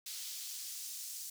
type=noise with high-pass filter sweep; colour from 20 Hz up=pink; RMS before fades=-44 dBFS; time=0.06-1.3 s; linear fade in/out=5 ms; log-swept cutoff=4200 to 6500 Hz; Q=1.2; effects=none